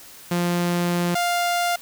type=tone pair in turn; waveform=sawtooth; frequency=174.61 / 700.1 Hz; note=F3 / F5; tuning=0 / +4 cents; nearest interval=2 octaves; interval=2404 cents; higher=second; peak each=-16 dBFS; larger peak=neither; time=0.31-1.15 / 1.15-1.76 s; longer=first; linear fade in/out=5 ms; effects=white hiss -44 dBFS RMS until 1.81 s